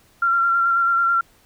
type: tone with vibrato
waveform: sine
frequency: 1372 Hz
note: F6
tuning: 31 cents flat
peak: -15 dBFS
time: 0.22-1.21 s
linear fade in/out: 5 ms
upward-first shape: square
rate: 9.2 Hz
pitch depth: 17 cents each way
effects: pink hiss -56 dBFS RMS until 1.45 s